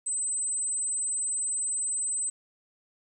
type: tone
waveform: sine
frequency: 8090 Hz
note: B8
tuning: 41 cents sharp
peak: -26 dBFS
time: 0.06-2.3 s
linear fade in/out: 10 ms
effects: tanh soft clip ceiling -22 dBFS + 11-bit